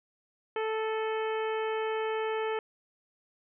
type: harmonic tone with a mistuned harmonic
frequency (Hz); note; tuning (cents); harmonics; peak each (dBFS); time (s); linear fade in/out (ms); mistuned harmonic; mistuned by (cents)
439.3; A4; -3; 1 / 2 / 3 / 4 / 5 / 6 / 7; -30 / -36 / -40 / -42 / -44 / -46 / -47; 0.56-2.59; 2; 6; -40
effects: none